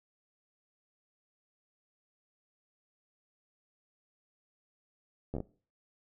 slowing click train, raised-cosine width 2 ms, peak -23 dBFS, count 5, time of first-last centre 5.34-5.403 s, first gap 12 ms, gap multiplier 1.19, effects noise-tail reverb RT60 0.4 s tail -20 dB re dry

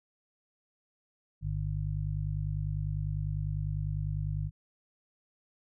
harmonic tone, 50 Hz, G1, 35 cents sharp, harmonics 1 / 2 / 3, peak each -35 / -34 / -34 dBFS, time 1.41-4.51 s, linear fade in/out 50 ms, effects none

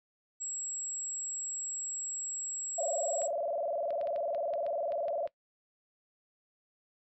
sine tone, 7670 Hz, A#8, 48 cents sharp, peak -34 dBFS, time 0.4-3.28 s, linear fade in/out 20 ms
sine tone with vibrato, 622.3 Hz, D#5, in tune, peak -30 dBFS, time 2.78-5.27 s, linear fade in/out 5 ms, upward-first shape square, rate 20 Hz, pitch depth 140 cents each way
clicks, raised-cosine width 0.3 ms, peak -34 dBFS, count 11, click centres 3.218 / 3.906 / 4.013 / 4.072 / 4.161 / 4.348 / 4.537 / 4.665 / 4.921 / 5.083 / 5.275 s
effects noise-tail reverb RT60 0.1 s tail -20 dB re dry

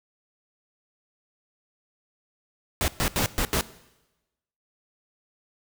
pink noise bursts at uneven times, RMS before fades -24 dBFS, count 5, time 2.81-2.88 / 3-3.08 / 3.16-3.26 / 3.38-3.45 / 3.53-3.61 s, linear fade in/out 0 ms, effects noise-tail reverb RT60 1.0 s tail -18 dB re dry

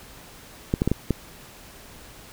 clicks, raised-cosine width 3 ms, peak -7 dBFS, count 5, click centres 0.739 / 0.819 / 0.876 / 0.916 / 1.107 s, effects pink hiss -46 dBFS RMS until 2.32 s

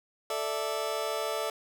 30% pulse chord, A suspended fourth, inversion none, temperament just, 440 / 586.7 / 660 Hz, A4 / D5 / E5, 0 / -2 / +2 cents, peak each -32 dBFS, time 0.3-1.5 s, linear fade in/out 2 ms, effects none

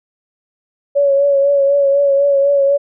sine tone with vibrato, 560 Hz, C#5, 18 cents sharp, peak -9 dBFS, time 0.95-2.78 s, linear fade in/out 20 ms, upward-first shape triangle, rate 4 Hz, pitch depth 36 cents each way, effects none

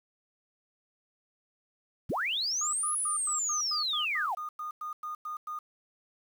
sine linear two-way sweep, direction up then down, 36.71 to 10548 to 659 Hz, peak -28 dBFS, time 2.09-4.35 s, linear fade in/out 10 ms, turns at 2.93 s
sine tone bursts, 1225 Hz, D#6, 27 cents flat, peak -34 dBFS, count 14, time 2.61-5.59 s, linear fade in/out 5 ms, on 120 ms, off 100 ms
effects 9-bit

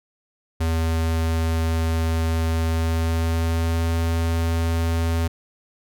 square tone with pitch glide, 81.6 to 82.83 Hz, E2 to E2, -17 to +9 cents, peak -20 dBFS, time 0.6-5.28 s, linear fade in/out 10 ms, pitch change +26 cents, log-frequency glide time 2.61-3.9 s, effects none

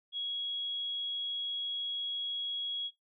sine tone, 3322 Hz, G#7, in tune, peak -33 dBFS, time 0.12-2.91 s, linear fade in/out 50 ms, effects noise-tail reverb RT60 0.2 s tail -23 dB re dry

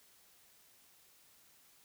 silence, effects white hiss -65 dBFS RMS until 1.84 s

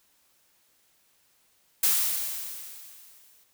blue noise with exponential decay, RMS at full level -21 dBFS, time 1.83-3.44 s, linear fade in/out 5 ms, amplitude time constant 350 ms, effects white hiss -66 dBFS RMS until 3.53 s

